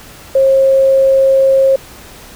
sine tone, 537 Hz, C5, 45 cents sharp, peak -6 dBFS, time 0.35-1.76 s, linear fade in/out 5 ms, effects pink hiss -36 dBFS RMS until 2.35 s

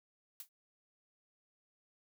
blue noise with exponential decay, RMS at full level -42 dBFS, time 0.4-0.49 s, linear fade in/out 1 ms, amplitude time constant 19 ms, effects none

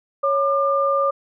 sine tone pair together, 554.5 / 1199 Hz, C#5 / D6, 0 / +36 cents, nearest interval octave + minor second, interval 1336 cents, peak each -19 dBFS, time 0.23-1.11 s, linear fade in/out 10 ms, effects none

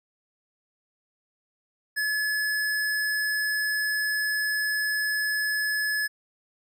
square tone, 1710 Hz, A6, 50 cents flat, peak -25 dBFS, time 1.96-6.08 s, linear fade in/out 20 ms, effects none

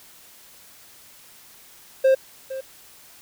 triangle tone with echo, 530 Hz, C5, 22 cents sharp, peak -11 dBFS, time 2.04-2.15 s, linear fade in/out 10 ms, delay 460 ms, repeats 1, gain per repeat -15 dB, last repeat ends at 2.61 s, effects white hiss -49 dBFS RMS until 3.21 s

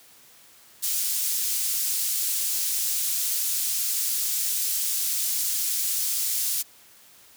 pink high-pass noise, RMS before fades -26 dBFS, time 0.82-6.63 s, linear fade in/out 20 ms, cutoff 6800 Hz, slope 12 dB/octave, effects white hiss -53 dBFS RMS until 7.36 s + high-pass 60 Hz 12 dB/octave

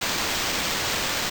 violet noise with sample-and-hold, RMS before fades -26 dBFS, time 0.01-1.3 s, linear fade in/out 10 ms, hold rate 11025 Hz, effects none

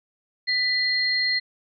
sine tone pair together, 1987 / 4210 Hz, B6 / C8, +10 / +10 cents, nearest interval octave + minor second, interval 1300 cents, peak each -23 dBFS, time 0.47-1.4 s, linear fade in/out 20 ms, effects none

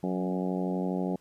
harmonic tone with a mistuned harmonic, 92.3 Hz, F#2, 4 cents flat, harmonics 2 / 3 / 4 / 5 / 6 / 7 / 8 / 9, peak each -30 / -34 / -36 / -38 / -40 / -41 / -42 / -43 dBFS, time 0.03-1.16 s, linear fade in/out 5 ms, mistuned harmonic 2, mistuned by -20 cents, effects pink hiss -65 dBFS RMS until 1.2 s + resampled to 32000 Hz

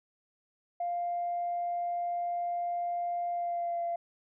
sine tone with pitch glide, 698.5 to 686.9 Hz, F5 to F5, 0 to -29 cents, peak -29 dBFS, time 0.8-3.96 s, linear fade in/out 5 ms, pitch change -29 cents, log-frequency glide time 3.31-3.82 s, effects tanh soft clip ceiling -25 dBFS

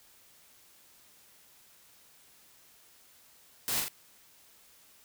white noise with echo, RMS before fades -32 dBFS, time 3.68-3.8 s, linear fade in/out 0 ms, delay 41 ms, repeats 2, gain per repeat -3 dB, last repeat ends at 3.882 s, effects white hiss -60 dBFS RMS until 5.04 s

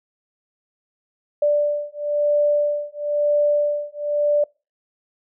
sine beating tone pair, 587.3 / 588.3 Hz, D5 / D5, 0 / +3 cents, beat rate 1 Hz, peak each -20 dBFS, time 1.42-4.44 s, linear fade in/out 5 ms, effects noise-tail reverb RT60 0.3 s tail -26 dB re dry

